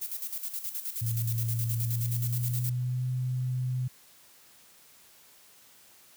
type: noise with tremolo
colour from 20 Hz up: violet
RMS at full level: -34 dBFS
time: 0.01-2.7 s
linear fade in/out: 10 ms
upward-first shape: square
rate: 9.5 Hz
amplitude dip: 65%
type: tone with pitch glide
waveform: sine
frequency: 115 to 126.87 Hz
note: A#2 to B2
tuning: -23 to +47 cents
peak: -27 dBFS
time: 1.01-3.88 s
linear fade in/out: 10 ms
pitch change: +170 cents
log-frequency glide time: 1.75-3.06 s
effects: white hiss -57 dBFS RMS until 6.16 s + high-pass 60 Hz 12 dB/octave